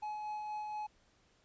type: tone with tremolo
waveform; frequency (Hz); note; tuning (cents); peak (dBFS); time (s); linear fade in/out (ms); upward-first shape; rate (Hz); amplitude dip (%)
triangle; 847; G#5; +34; -35; 0.02-0.87; 10; sine; 4.2; 25
effects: pink hiss -70 dBFS RMS until 1.44 s + resampled to 16000 Hz